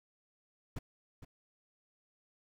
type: noise with echo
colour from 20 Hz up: brown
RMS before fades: -39 dBFS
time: 0.76-0.79 s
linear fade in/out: 5 ms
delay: 460 ms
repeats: 1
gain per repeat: -11 dB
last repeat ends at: 1.25 s
effects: none